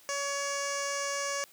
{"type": "tone with low-pass filter", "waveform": "15% pulse", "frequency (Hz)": 563, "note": "C#5", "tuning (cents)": 27, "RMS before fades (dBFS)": -33, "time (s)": [0.09, 1.44], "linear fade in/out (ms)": 0, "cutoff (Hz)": 7000, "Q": 5.1, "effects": ["white hiss -58 dBFS RMS until 1.52 s", "high-pass 100 Hz 12 dB/octave"]}